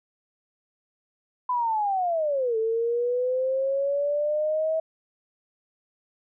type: linear two-way sweep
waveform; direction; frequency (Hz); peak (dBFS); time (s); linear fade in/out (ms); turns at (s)
sine; down then up; 1010 to 440 to 645; -22; 1.49-4.8; 5; 2.57
effects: none